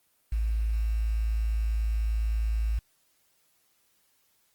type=tone with quantisation; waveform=sine; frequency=54.8 Hz; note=A1; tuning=6 cents flat; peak=-24 dBFS; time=0.32-2.79 s; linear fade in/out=5 ms; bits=8; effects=white hiss -69 dBFS RMS until 4.54 s + Opus 24 kbps